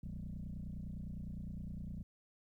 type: tone with frequency modulation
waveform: sine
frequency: 113.5 Hz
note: A#2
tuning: 46 cents flat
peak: -40 dBFS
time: 0.03-2.03 s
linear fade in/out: 5 ms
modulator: 29.8 Hz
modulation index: 3.3
effects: tanh soft clip ceiling -38 dBFS + 13-bit